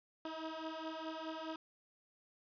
15% pulse beating tone pair, 316.7 / 321.5 Hz, D#4 / E4, +31 / -43 cents, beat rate 4.8 Hz, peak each -39 / -38 dBFS, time 0.25-1.56 s, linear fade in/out 2 ms, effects resampled to 11025 Hz + 11-bit

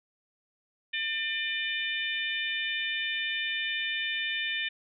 harmonic tone, 599 Hz, D5, 34 cents sharp, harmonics 3 / 4 / 5 / 6, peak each -33 / -34 / -35 / -36 dBFS, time 0.93-4.69 s, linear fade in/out 10 ms, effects none

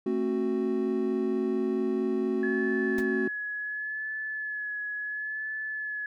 triangle chord, F# diminished, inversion first, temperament just, 222 / 266.4 / 370 Hz, A3 / C4 / F#4, +16 / +31 / 0 cents, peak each -29 / -29 / -26 dBFS, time 0.06-3.28 s, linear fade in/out 5 ms
sine tone with vibrato, 1711 Hz, A6, 49 cents flat, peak -31 dBFS, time 2.43-6.06 s, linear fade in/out 2 ms, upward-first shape sine, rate 0.72 Hz, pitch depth 26 cents each way
pink noise with exponential decay, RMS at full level -36 dBFS, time 2.98-3.06 s, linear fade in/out 2 ms, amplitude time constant 17 ms
effects none

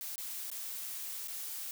blue noise with dropouts, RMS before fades -41 dBFS, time 0.01-1.71 s, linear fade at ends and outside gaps 0 ms, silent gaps 0.157-0.18 / 0.502-0.515 / 1.274-1.282 s, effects none

